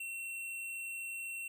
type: tone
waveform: square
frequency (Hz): 2718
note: F7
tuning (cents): -48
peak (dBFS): -40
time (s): 0-1.48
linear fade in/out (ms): 5
effects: none